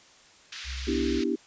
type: band-pass noise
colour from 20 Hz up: white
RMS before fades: -40 dBFS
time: 0.52-1.24 s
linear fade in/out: 5 ms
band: 1500 to 5200 Hz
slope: 24 dB/octave
type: tone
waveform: sine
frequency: 65.41 Hz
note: C2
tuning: in tune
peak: -33 dBFS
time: 0.64-1.22 s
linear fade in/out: 50 ms
type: chord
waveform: sine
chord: E minor seventh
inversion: second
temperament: equal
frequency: 246.9 / 293.7 / 329.6 / 392 Hz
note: B3 / D4 / E4 / G4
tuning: 0 / 0 / 0 / 0 cents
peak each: -30 dBFS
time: 0.87-1.36 s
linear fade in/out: 10 ms
effects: white hiss -55 dBFS RMS until 1.46 s + resampled to 16000 Hz